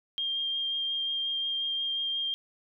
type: tone with vibrato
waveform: sine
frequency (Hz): 3204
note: G7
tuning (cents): +37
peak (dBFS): -28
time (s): 0.18-2.34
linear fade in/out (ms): 0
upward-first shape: sine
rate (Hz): 5.6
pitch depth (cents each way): 11
effects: none